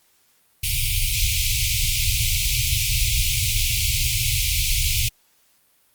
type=band-stop noise; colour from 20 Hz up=pink; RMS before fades=-21 dBFS; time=0.63-5.09 s; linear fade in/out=10 ms; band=130 to 2200 Hz; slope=96 dB/octave; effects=white hiss -61 dBFS RMS until 5.94 s + Opus 48 kbps